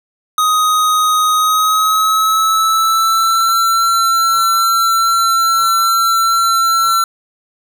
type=tone with pitch glide; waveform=square; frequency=1252 to 1349.6 Hz; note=D#6 to E6; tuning=+10 to +40 cents; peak=-11 dBFS; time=0.38-7.04 s; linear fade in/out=2 ms; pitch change=+130 cents; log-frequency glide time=1.34-3.57 s; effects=none